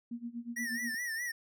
sine tone with tremolo, 236.4 Hz, A#3, 24 cents sharp, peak -35 dBFS, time 0.11-0.95 s, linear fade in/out 5 ms, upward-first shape sine, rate 8.3 Hz, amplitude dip 90%
square tone with vibrato, 1864.7 Hz, A#6, in tune, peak -35 dBFS, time 0.56-1.32 s, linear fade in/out 10 ms, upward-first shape sine, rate 4.8 Hz, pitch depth 96 cents each way
effects none

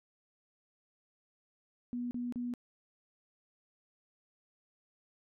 sine tone bursts, 243.4 Hz, B3, 25 cents flat, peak -34 dBFS, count 3, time 1.93-2.538 s, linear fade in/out 0 ms, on 180 ms, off 34 ms, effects none

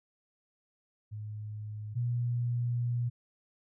sine tone pair in turn, 106.3 / 120.43 Hz, G#2 / B2, +41 / -43 cents, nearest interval major second, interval 216 cents, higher second, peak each -37 / -28 dBFS, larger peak second, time 1.11-1.95 / 1.95-3.1 s, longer second, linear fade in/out 20 ms, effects none

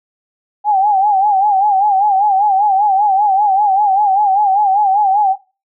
sine tone with vibrato, 802 Hz, G5, 39 cents sharp, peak -9 dBFS, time 0.64-5.36 s, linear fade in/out 50 ms, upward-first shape sine, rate 5.1 Hz, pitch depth 100 cents each way, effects noise-tail reverb RT60 0.3 s tail -19 dB re dry

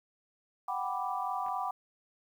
sine chord, G major seventh, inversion third, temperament equal, 740 / 784 / 987.8 / 1174.7 Hz, F#5 / G5 / B5 / D6, 0 / 0 / 0 / 0 cents, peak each -37 dBFS, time 0.68-1.71 s, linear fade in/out 5 ms
clicks, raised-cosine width 0.5 ms, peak -36 dBFS, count 2, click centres 1.464 / 1.484 s
effects 10-bit

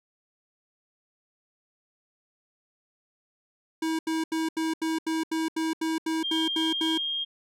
square tone bursts, 321.5 Hz, E4, 43 cents flat, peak -26 dBFS, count 13, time 3.82-6.978 s, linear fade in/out 5 ms, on 170 ms, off 79 ms
sine tone with pitch glide, 3200 to 3228 Hz, G7 to G#7, +35 to -50 cents, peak -27 dBFS, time 6.23-7.25 s, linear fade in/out 20 ms, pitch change +15 cents, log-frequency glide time 6.4-7.06 s
effects low-pass 11000 Hz 12 dB/octave

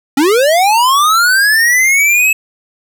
square linear sweep, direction up, 261.2 to 2612 Hz, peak -8 dBFS, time 0.17-2.33 s, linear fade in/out 5 ms, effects none

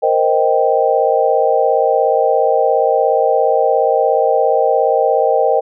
sine chord, C minor seventh, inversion third, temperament equal, 466.2 / 523.3 / 622.3 / 784 Hz, Bb4 / C5 / Eb5 / G5, 0 / 0 / 0 / 0 cents, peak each -16 dBFS, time 0.02-5.61 s, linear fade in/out 20 ms, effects none

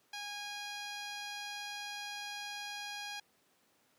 10% pulse tone with low-pass filter, 821 Hz, G#5, 20 cents flat, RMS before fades -43 dBFS, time 0.13-3.2 s, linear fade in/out 5 ms, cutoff 8200 Hz, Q 1.1, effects pink hiss -71 dBFS RMS until 3.98 s + high-pass 200 Hz 12 dB/octave

